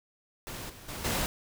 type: noise with level steps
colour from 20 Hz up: pink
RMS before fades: -40 / -49 / -39 / -30 dBFS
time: 0.47-1.26 s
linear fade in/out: 0 ms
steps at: 0.69 / 0.88 / 1.04 s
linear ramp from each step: 10 ms
effects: none